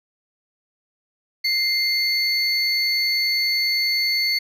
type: tone pair together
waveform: triangle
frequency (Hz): 2093 / 4435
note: C7 / C#8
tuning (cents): 0 / 0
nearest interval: octave + minor second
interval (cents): 1300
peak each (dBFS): -21 / -19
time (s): 1.44-4.39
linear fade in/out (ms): 10
effects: none